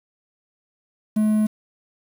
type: tone with quantisation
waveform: triangle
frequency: 214.3 Hz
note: A3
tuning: 45 cents flat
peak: -14 dBFS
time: 1.16-1.47 s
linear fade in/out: 10 ms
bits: 7
effects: none